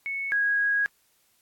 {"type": "tone pair in turn", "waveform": "sine", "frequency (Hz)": [2208, 1648.9], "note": ["C#7", "G#6"], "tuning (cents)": [-7, -13], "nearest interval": "perfect fourth", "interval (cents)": 506, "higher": "first", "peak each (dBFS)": [-28, -21], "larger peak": "second", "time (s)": [[0.06, 0.32], [0.32, 0.86]], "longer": "second", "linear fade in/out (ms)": 0, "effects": ["white hiss -66 dBFS RMS until 1.41 s", "AAC 64 kbps"]}